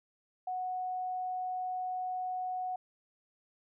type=tone; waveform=sine; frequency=737 Hz; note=F#5; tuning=7 cents flat; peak=-33 dBFS; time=0.47-2.76 s; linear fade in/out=5 ms; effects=none